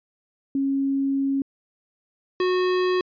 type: tone pair in turn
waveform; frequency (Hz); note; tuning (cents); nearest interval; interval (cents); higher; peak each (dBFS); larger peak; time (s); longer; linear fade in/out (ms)
sine / square; 273.7 / 366; C#4 / F#4; -22 / -19; perfect fourth; 503; second; -20 / -20; neither; 0.55-1.42 / 2.4-3.01; first; 2
effects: resampled to 11025 Hz